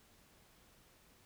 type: silence
effects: pink hiss -66 dBFS RMS until 1.25 s